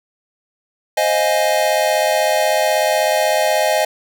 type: chord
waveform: square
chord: F minor seventh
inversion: second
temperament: equal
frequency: 523.3 / 622.3 / 698.5 / 830.6 Hz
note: C5 / Eb5 / F5 / Ab5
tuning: 0 / 0 / 0 / 0 cents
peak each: -23 / -17 / -23 / -21 dBFS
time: 0.97-3.85 s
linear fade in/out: 5 ms
effects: none